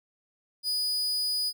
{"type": "tone", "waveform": "40% pulse", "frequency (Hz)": 4950, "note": "D#8", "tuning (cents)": -10, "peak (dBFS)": -25, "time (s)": [0.63, 1.53], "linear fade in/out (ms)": 50, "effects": []}